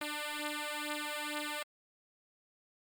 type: beating tone pair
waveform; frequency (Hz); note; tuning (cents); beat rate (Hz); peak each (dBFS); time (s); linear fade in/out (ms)
5% pulse; 296.9 / 299.1; D4 / D4; +19 / +32; 2.2; -28; 0.01-1.63; 5
effects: Opus 48 kbps